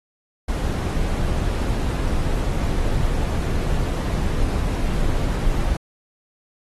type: noise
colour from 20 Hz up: brown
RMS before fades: -21 dBFS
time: 0.48-5.77 s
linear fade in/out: 5 ms
effects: AAC 32 kbps